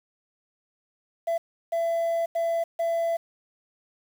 sine tone bursts at uneven times, 670 Hz, E5, 28 cents sharp, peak -20 dBFS, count 4, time 1.27-1.38 / 1.72-2.26 / 2.35-2.64 / 2.79-3.17 s, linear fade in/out 10 ms, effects tanh soft clip ceiling -22 dBFS + 8-bit

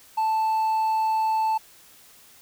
triangle tone with hard clipping, 880 Hz, A5, in tune, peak -21 dBFS, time 0.17-1.58 s, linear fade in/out 10 ms, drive 5 dB, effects white hiss -52 dBFS RMS until 2.41 s

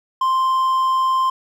triangle tone, 1046.5 Hz, C6, in tune, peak -13 dBFS, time 0.21-1.3 s, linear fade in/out 5 ms, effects none

